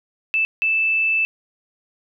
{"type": "tone bursts at uneven times", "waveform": "sine", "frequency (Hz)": 2637, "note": "E7", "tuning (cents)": 0, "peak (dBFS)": -16, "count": 2, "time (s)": [[0.34, 0.45], [0.62, 1.25]], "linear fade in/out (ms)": 0, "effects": []}